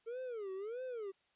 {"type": "tone with vibrato", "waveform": "triangle", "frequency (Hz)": 442, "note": "A4", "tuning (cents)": 8, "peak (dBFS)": -38, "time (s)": [0.06, 1.12], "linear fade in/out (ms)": 20, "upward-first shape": "sine", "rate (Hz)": 1.6, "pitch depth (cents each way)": 270, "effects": ["white hiss -75 dBFS RMS until 1.35 s", "resampled to 8000 Hz"]}